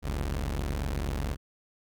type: tone pair together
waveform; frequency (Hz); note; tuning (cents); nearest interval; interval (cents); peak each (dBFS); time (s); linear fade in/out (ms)
sawtooth; 44.43 / 70.6; F1 / C#2; +31 / +32; minor sixth; 801; -28; 0.02-1.37; 50
effects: none